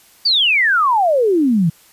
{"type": "exponential sweep", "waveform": "sine", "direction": "down", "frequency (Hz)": [4756, 154.1], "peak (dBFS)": -11, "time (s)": [0.25, 1.7], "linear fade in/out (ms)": 10, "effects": ["white hiss -49 dBFS RMS until 1.92 s", "resampled to 32000 Hz"]}